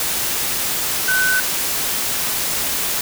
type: tone in noise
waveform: sine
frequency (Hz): 1511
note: F#6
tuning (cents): +36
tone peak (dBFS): -15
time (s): 1.08-1.4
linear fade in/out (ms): 2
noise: white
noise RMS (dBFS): -21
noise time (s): 0-3.01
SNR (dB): +3
effects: none